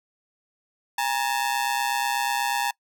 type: ring-modulated tone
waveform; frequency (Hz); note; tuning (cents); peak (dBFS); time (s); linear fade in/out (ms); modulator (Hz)
sawtooth; 880; A5; 0; -16; 0.98-2.71; 5; 64.1
effects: noise-tail reverb RT60 0.1 s tail -25 dB re dry